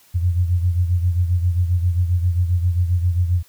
sine beating tone pair, 87.31 / 94.81 Hz, F2 / F#2, 0 / +43 cents, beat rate 7.5 Hz, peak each -16 / -23 dBFS, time 0.14-3.43 s, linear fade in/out 20 ms, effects white hiss -53 dBFS RMS until 3.48 s

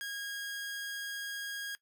sawtooth tone, 1635 Hz, G#6, 28 cents flat, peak -34 dBFS, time 0.01-1.75 s, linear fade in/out 0 ms, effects noise-tail reverb RT60 0.1 s tail -17 dB re dry

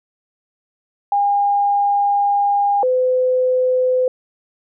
sine tone pair in turn, 810 / 508.4 Hz, G#5 / C5, -43 / -50 cents, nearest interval minor sixth, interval 807 cents, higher first, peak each -13 dBFS, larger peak neither, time 1.12-2.83 / 2.83-4.08 s, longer first, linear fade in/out 2 ms, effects none

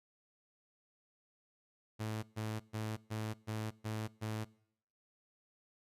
sawtooth tone bursts, 109 Hz, A2, 16 cents flat, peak -33 dBFS, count 7, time 1.99-4.45 s, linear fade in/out 20 ms, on 240 ms, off 130 ms, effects noise-tail reverb RT60 0.7 s tail -23 dB re dry + resampled to 32000 Hz

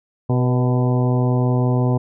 harmonic tone with a mistuned harmonic, 125.4 Hz, B2, 27 cents sharp, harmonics 1 / 2 / 3 / 4 / 5 / 6 / 7 / 8, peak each -16 / -22 / -26 / -28 / -30 / -32 / -33 / -34 dBFS, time 0.29-1.98 s, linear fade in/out 10 ms, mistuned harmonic 4, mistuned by -38 cents, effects none

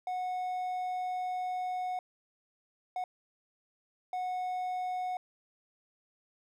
triangle tone bursts at uneven times, 733 Hz, F#5, 16 cents flat, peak -30 dBFS, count 3, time 0.07-1.99 / 2.96-3.04 / 4.13-5.17 s, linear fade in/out 2 ms, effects none

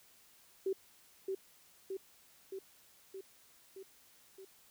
sine tone with echo, 384.5 Hz, G4, 33 cents flat, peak -31 dBFS, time 0.66-0.73 s, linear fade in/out 5 ms, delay 620 ms, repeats 6, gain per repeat -3 dB, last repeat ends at 4.45 s, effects white hiss -64 dBFS RMS until 4.7 s

